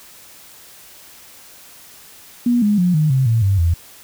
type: tone with pitch steps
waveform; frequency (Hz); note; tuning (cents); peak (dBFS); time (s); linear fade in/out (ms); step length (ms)
sine; 241.2 / 207.6 / 178.62 / 153.71 / 132.28 / 113.83 / 97.96 / 84.3; B3 / G#3 / F3 / D#3 / C3 / A#2 / G2 / E2; -41 / 0 / +39 / -21 / +19 / -41 / -1 / +39; -12; 2.46-3.74; 5; 160
effects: white hiss -43 dBFS RMS until 4.03 s